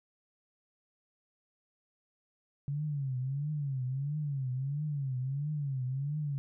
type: tone with vibrato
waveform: sine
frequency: 138.8 Hz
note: C#3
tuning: 3 cents sharp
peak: -31 dBFS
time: 2.68-6.38 s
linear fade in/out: 0 ms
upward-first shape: triangle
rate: 1.5 Hz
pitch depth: 180 cents each way
effects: none